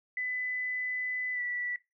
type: tone with pitch glide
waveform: sine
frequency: 2003 to 1959.5 Hz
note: B6 to B6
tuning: +24 to -14 cents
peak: -31 dBFS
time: 0.17-1.76 s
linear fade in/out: 2 ms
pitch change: -38 cents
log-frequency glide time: 1.33-1.41 s
effects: noise-tail reverb RT60 0.2 s tail -17 dB re dry